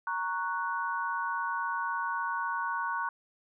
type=chord; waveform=sine; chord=F# major; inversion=first; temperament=equal; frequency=932.3 / 1108.7 / 1480 Hz; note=A#5 / C#6 / F#6; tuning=0 / 0 / 0 cents; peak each=-34 dBFS; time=0.07-3.09 s; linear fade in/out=2 ms; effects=none